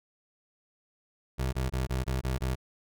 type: tone bursts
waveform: 25% pulse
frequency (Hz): 64.6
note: C2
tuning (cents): -21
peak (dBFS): -24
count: 7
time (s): 1.38-2.556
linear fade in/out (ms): 20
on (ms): 150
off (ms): 21
effects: none